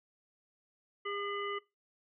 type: harmonic tone with a mistuned harmonic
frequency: 404.7 Hz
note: G#4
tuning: 45 cents flat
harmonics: 1 / 3 / 5 / 7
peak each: -39 / -39 / -42 / -45 dBFS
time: 1.05-1.59 s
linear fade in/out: 10 ms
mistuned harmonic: 7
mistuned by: +76 cents
effects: noise-tail reverb RT60 0.2 s tail -18 dB re dry